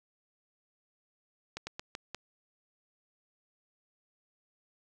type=slowing click train; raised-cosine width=0.2 ms; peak=-21 dBFS; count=5; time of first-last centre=1.57-2.147 s; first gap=100 ms; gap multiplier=1.25; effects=10-bit